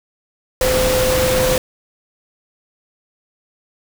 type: tone in noise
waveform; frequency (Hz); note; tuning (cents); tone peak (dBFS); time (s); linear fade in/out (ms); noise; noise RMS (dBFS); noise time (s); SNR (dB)
sine; 513; C5; -34; -15; 0.61-1.58; 2; pink; -19; 0.61-1.58; +1
effects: none